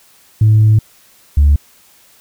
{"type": "tone pair in turn", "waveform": "sine", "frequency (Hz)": [108.2, 72.21], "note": ["A2", "D2"], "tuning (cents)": [-29, -29], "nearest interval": "perfect fifth", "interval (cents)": 700, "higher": "first", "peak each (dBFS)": -4, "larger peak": "neither", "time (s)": [[0.41, 0.79], [1.37, 1.56]], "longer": "first", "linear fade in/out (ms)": 5, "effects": ["tanh soft clip ceiling -3 dBFS", "white hiss -48 dBFS RMS until 2.2 s"]}